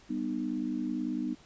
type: chord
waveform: sine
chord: G augmented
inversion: none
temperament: equal with one note detuned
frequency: 196 / 246.9 / 305.1 Hz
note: G3 / B3 / D#4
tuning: 0 / 0 / -34 cents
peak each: -38 / -33 / -34 dBFS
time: 0.09-1.35 s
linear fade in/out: 20 ms
effects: pink hiss -58 dBFS RMS until 1.45 s + resampled to 16000 Hz